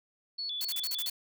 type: tone with vibrato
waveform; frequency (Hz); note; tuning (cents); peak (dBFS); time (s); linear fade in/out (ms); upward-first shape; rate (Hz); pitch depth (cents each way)
sine; 3900; B7; -23; -33; 0.38-1.1; 10; square; 4.4; 210
type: noise bursts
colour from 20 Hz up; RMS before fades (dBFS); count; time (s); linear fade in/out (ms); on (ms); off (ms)
blue; -35; 7; 0.61-1.098; 2; 38; 37
effects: none